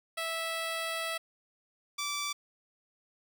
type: tone pair in turn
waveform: 10% pulse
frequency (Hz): 656 / 1162.5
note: E5 / D6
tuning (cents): -9 / -18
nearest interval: minor seventh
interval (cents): 991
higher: second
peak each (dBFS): -24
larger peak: neither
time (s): 0.17-1.18 / 1.98-2.33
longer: first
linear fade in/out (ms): 10
effects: none